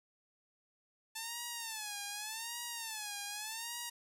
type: tone with vibrato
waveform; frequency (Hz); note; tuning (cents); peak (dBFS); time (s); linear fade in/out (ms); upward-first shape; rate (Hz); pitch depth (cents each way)
5% pulse; 880; A5; 0; -28; 1.15-3.9; 10; sine; 0.85; 140
effects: none